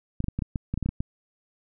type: clicks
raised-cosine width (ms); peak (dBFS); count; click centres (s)
5; -15; 12; 0.204 / 0.242 / 0.284 / 0.39 / 0.422 / 0.558 / 0.74 / 0.776 / 0.827 / 0.86 / 0.89 / 1.005
effects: none